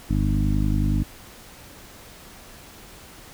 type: harmonic tone with a mistuned harmonic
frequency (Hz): 50.5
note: G#1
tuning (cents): -48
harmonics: 1 / 2 / 3 / 4 / 5 / 6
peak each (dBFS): -22 / -25 / -27 / -28 / -29 / -30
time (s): 0.09-1.04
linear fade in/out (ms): 20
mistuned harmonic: 1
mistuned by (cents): -64
effects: pink hiss -45 dBFS RMS until 3.33 s